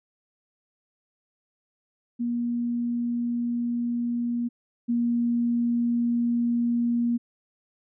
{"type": "tone pair in turn", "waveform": "sine", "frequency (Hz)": [238.4, 237.2], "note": ["A#3", "A#3"], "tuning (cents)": [39, 30], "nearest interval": "unison", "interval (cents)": 9, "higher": "first", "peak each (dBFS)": [-24, -21], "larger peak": "second", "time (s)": [[2.19, 4.49], [4.88, 7.18]], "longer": "neither", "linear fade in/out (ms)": 20, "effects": []}